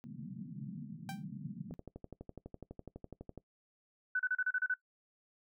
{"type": "band-pass noise", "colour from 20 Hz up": "pink", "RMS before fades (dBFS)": -45, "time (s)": [0.04, 1.74], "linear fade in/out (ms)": 0, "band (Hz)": [140, 230], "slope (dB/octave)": 48}
{"type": "tone with exponential decay", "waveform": "sawtooth", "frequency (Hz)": 784, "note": "G5", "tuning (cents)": 0, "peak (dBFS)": -35, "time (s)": [1.09, 1.24], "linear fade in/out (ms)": 1, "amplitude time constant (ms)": 32}
{"type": "click train", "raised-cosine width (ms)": 2, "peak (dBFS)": -32, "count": 21, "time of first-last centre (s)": [1.71, 3.377], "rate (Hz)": 12}
{"type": "tone bursts", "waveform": "sine", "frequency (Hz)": 1499, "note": "F#6", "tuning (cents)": 22, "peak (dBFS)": -29, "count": 8, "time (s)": [4.15, 4.741], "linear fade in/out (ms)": 5, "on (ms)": 45, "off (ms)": 33}
{"effects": ["noise-tail reverb RT60 0.1 s tail -20 dB re dry"]}